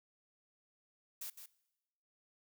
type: noise with echo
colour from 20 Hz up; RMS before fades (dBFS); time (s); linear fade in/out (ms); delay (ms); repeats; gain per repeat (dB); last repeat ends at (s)
blue; -44; 1.21-1.3; 5; 160; 1; -8; 1.46
effects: noise-tail reverb RT60 1.0 s tail -21 dB re dry